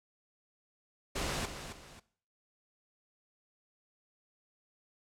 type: noise with echo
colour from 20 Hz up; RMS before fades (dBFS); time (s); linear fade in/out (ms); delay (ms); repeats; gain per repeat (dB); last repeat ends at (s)
pink; -35; 1.15-1.46; 10; 270; 2; -9; 2
effects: noise-tail reverb RT60 0.5 s tail -18 dB re dry + low-pass 9000 Hz 12 dB/octave